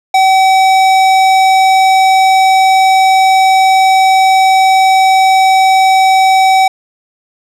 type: tone with tanh clipping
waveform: sine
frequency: 763 Hz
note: G5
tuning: 47 cents flat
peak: -7 dBFS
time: 0.14-6.68 s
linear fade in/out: 5 ms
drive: 18 dB
effects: none